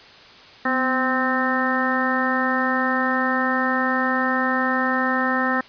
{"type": "harmonic tone with a mistuned harmonic", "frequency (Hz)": 260, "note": "C4", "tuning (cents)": -11, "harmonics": [1, 2, 3, 4, 5, 6, 7], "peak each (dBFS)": [-24, -28, -28, -28, -26, -30, -24], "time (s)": [0.65, 5.61], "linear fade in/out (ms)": 5, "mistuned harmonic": 1, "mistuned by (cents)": -51, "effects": ["white hiss -45 dBFS RMS until 5.68 s", "resampled to 11025 Hz"]}